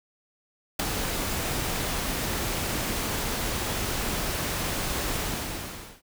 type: noise with ADSR envelope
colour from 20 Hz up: pink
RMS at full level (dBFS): -21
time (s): 0.79-6.02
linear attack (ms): 8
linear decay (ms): 5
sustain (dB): -8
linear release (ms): 850
effects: none